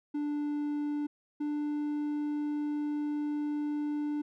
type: tone pair in turn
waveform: triangle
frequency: 293.9 / 295.8 Hz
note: D4 / D4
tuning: +1 / +13 cents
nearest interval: unison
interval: 12 cents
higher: second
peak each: -28 dBFS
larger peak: neither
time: 0.14-1.07 / 1.4-4.22 s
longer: second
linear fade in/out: 10 ms
effects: none